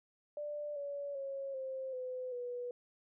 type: tone with pitch steps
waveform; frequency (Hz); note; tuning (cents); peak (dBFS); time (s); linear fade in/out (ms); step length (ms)
sine; 590 / 568.3 / 547.3 / 527.2 / 507.7 / 489; D5 / C#5 / C#5 / C5 / B4 / B4; +8 / +43 / -22 / +13 / +48 / -17; -38; 0.37-2.71; 2; 390
effects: none